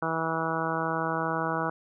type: harmonic tone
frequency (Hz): 162.5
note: E3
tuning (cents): -24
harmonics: 1 / 2 / 3 / 4 / 5 / 6 / 7 / 8 / 9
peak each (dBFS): -35 / -35 / -35 / -35 / -35 / -35 / -35 / -35 / -35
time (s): 0.02-1.7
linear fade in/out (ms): 5
effects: none